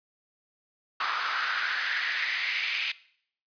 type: noise with high-pass filter sweep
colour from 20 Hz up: pink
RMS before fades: -29 dBFS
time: 1-2.92 s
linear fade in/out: 5 ms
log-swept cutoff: 1200 to 2500 Hz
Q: 4.2
effects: noise-tail reverb RT60 0.6 s tail -19 dB re dry + resampled to 11025 Hz